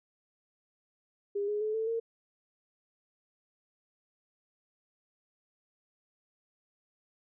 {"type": "tone with pitch steps", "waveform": "sine", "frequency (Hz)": [404.7, 417.3, 430.3, 443.6, 457.4], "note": ["G#4", "G#4", "A4", "A4", "A#4"], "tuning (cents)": [-45, 8, -39, 14, -33], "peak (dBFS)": -29, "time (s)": [1.35, 2], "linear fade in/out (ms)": 10, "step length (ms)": 130, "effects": []}